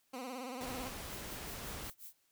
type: tone with vibrato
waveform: 15% pulse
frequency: 253.7 Hz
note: B3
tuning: 47 cents sharp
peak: -35 dBFS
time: 0.13-0.89 s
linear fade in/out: 10 ms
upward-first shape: sine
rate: 18 Hz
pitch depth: 95 cents each way
type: noise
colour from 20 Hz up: pink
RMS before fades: -45 dBFS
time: 0.61-1.9 s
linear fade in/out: 0 ms
type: noise with tremolo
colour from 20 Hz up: violet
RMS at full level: -49 dBFS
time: 1.1-2.14 s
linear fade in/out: 0 ms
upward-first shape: sine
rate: 5.5 Hz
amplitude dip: 100%
effects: white hiss -75 dBFS RMS until 2.31 s